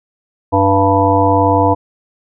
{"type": "harmonic tone", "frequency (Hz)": 98, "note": "G2", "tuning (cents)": 0, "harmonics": [1, 3, 5, 7, 9, 10], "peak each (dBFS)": [-16, -16, -16, -16, -16, -16], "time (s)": [0.52, 1.75], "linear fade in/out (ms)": 20, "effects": []}